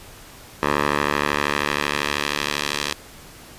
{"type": "tone with band-pass filter sweep", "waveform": "10% pulse", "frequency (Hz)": 72.8, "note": "D2", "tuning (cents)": -15, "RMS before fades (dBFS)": -23, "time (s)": [0.63, 2.93], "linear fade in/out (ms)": 0, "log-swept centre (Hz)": [1200, 4100], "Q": 0.84, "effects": ["pink hiss -43 dBFS RMS until 3.58 s", "resampled to 32000 Hz"]}